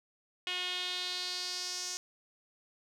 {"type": "tone with band-pass filter sweep", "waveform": "sawtooth", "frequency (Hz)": 361.8, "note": "F#4", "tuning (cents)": -39, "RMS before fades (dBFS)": -37, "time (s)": [0.47, 1.97], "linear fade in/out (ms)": 0, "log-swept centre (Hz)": [3000, 6000], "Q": 3.6, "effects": []}